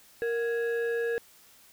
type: tone pair together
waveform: sine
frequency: 466.2 / 1661.2 Hz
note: A#4 / G#6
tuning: 0 / 0 cents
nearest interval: octave + minor seventh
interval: 2200 cents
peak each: -25 / -32 dBFS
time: 0.22-1.18 s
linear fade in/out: 0 ms
effects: tanh soft clip ceiling -24 dBFS + white hiss -57 dBFS RMS until 1.72 s